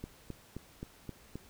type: click train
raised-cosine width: 3 ms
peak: -27 dBFS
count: 6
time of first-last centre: 0.04-1.356 s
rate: 3.8 Hz
effects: pink hiss -59 dBFS RMS until 1.49 s